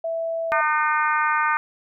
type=tone; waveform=sine; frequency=659.3 Hz; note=E5; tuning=in tune; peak=-23 dBFS; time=0.04-0.61 s; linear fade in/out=5 ms
type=harmonic tone; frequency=304.1 Hz; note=D#4; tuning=40 cents flat; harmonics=3 / 4 / 5 / 6 / 7 / 8; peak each=-24 / -22 / -24 / -29 / -31 / -34 dBFS; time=0.52-1.57 s; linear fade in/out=0 ms
effects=none